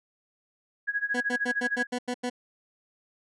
sine tone with tremolo, 1658 Hz, G#6, 3 cents flat, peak -23 dBFS, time 0.87-1.87 s, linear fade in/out 20 ms, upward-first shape sine, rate 13 Hz, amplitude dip 90%
20% pulse tone bursts, 246.9 Hz, B3, in tune, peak -23 dBFS, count 8, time 1.14-2.299 s, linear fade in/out 10 ms, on 67 ms, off 89 ms
effects resampled to 22050 Hz

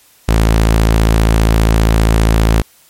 sawtooth tone, 55 Hz, A1, in tune, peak -4 dBFS, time 0.28-2.62 s, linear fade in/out 10 ms, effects white hiss -48 dBFS RMS until 2.89 s + MP3 64 kbps

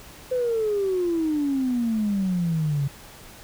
sine exponential sweep, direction down, 514 to 136.9 Hz, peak -20 dBFS, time 0.31-2.88 s, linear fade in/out 10 ms, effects tanh soft clip ceiling -16 dBFS + pink hiss -45 dBFS RMS until 3.43 s

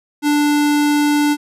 square tone, 294 Hz, D4, 2 cents sharp, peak -13 dBFS, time 0.22-1.37 s, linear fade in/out 50 ms, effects resampled to 32000 Hz

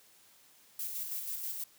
violet noise with tremolo, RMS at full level -37 dBFS, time 0.79-1.64 s, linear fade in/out 5 ms, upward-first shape square, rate 6.2 Hz, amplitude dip 35%, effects white hiss -62 dBFS RMS until 1.78 s + high-pass 80 Hz 12 dB/octave

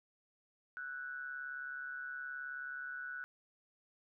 sine tone with amplitude modulation, 1480 Hz, F#6, in tune, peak -38 dBFS, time 0.77-3.24 s, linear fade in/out 0 ms, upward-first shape sine, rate 139 Hz, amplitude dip 65%, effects none

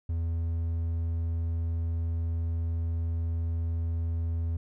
triangle tone, 83 Hz, E2, 12 cents sharp, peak -25 dBFS, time 0.09-4.57 s, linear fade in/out 5 ms, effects none

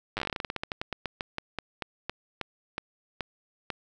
slowing click train, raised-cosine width 0.3 ms, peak -15 dBFS, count 29, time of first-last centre 0.17-3.703 s, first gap 9 ms, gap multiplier 1.16, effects none

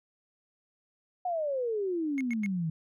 sine exponential sweep, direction down, 740 to 155.56 Hz, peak -28 dBFS, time 1.25-2.7 s, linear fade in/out 5 ms
triangle tone bursts, 2172 Hz, C#7, 36 cents flat, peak -33 dBFS, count 3, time 2.18-2.461 s, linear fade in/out 0 ms, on 27 ms, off 100 ms
effects none

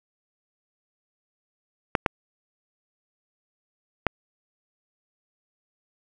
clicks, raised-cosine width 0.5 ms, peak -4 dBFS, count 3, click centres 1.952 / 2.062 / 4.067 s, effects none

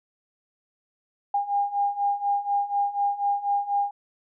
sine beating tone pair, 806 / 810.1 Hz, G5 / G#5, +48 / -43 cents, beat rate 4.1 Hz, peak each -27 / -24 dBFS, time 1.34-3.91 s, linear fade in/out 5 ms, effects none

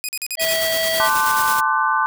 10% pulse tone bursts, 2489 Hz, D#7, in tune, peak -14 dBFS, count 6, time 0.04-0.532 s, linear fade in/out 0 ms, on 47 ms, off 42 ms
harmonic tone, 651 Hz, E5, 22 cents flat, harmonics 1 / 3 / 5 / 7, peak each -21 / -24 / -26 / -28 dBFS, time 0.37-1.1 s, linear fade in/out 50 ms
white noise with tremolo, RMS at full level -24 dBFS, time 0.4-1.61 s, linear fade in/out 20 ms, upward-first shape square, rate 9.3 Hz, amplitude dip 35%
sine chord, D dominant seventh, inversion second, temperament equal with one note detuned, 880 / 1046.5 / 1174.7 / 1506.7 Hz, A5 / C6 / D6 / F#6, 0 / 0 / 0 / +31 cents, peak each -21 dBFS, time 1-2.06 s, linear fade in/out 0 ms
effects none

